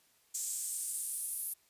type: noise with high-pass filter sweep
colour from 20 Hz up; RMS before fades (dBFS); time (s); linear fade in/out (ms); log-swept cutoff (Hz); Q
pink; -38; 0.34-1.54; 10; 7300 to 11000; 3.7
effects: white hiss -69 dBFS RMS until 1.69 s + resampled to 32000 Hz